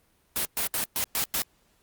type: noise bursts at uneven times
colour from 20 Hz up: white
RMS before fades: -27 dBFS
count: 6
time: 0.36-0.45 / 0.57-0.67 / 0.74-0.84 / 0.96-1.04 / 1.15-1.24 / 1.34-1.42 s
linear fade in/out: 0 ms
effects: pink hiss -66 dBFS RMS until 1.82 s + Opus 32 kbps